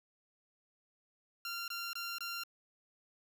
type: tone bursts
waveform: 15% pulse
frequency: 1383 Hz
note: F6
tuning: 17 cents flat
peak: -32 dBFS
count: 4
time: 1.45-2.436 s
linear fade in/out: 2 ms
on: 230 ms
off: 22 ms
effects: none